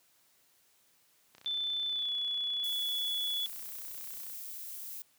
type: click train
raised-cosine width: 0.2 ms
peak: -36 dBFS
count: 93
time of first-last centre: 1.35-4.299 s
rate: 31.2 Hz
type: tone with pitch glide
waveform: sine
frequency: 3523 to 3415 Hz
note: A7 to G#7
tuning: +1 to +48 cents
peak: -31 dBFS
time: 1.46-3.46 s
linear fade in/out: 0 ms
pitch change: -53 cents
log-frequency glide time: 1.88-2.1 s
type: noise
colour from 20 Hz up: violet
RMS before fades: -43 dBFS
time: 2.64-5.02 s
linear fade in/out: 0 ms
effects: white hiss -68 dBFS RMS until 5.18 s + high-pass 80 Hz 12 dB/octave